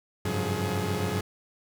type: tone cluster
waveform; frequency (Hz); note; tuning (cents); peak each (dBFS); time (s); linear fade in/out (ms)
sawtooth; 93.9 / 101.5 / 134.6 / 178.4 / 422; F#2 / G#2 / C3 / F3 / G#4; +26 / -39 / +49 / +37 / +28; -29 / -28 / -33 / -29 / -29; 0.25-1.21; 5
effects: none